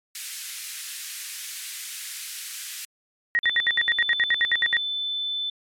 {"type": "high-pass noise", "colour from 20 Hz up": "white", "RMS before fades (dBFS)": -33, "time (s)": [0.15, 2.85], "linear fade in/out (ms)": 2, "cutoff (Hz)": 1700, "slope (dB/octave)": 24}
{"type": "tone bursts", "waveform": "sine", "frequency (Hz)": 1889, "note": "A#6", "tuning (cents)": 22, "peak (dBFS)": -17, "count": 14, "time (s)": [3.35, 4.768], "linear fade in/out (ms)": 0, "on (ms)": 40, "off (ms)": 66}
{"type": "tone", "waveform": "sine", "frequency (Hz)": 3520, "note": "A7", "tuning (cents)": 0, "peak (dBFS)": -25, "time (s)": [3.43, 5.5], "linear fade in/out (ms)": 5}
{"effects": ["low-pass 12000 Hz 12 dB/octave", "MP3 96 kbps"]}